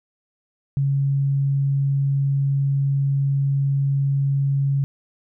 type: tone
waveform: sine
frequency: 138.59 Hz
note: C#3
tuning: in tune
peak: -17 dBFS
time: 0.77-4.84 s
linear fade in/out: 0 ms
effects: none